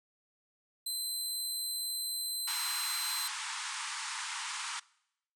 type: tone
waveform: 20% pulse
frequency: 4071 Hz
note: C8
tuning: 48 cents flat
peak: -28 dBFS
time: 0.86-3.28 s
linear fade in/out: 5 ms
type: band-pass noise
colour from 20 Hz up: pink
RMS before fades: -39 dBFS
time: 2.47-4.8 s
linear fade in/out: 10 ms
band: 860 to 9700 Hz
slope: 96 dB/octave
effects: noise-tail reverb RT60 0.8 s tail -23 dB re dry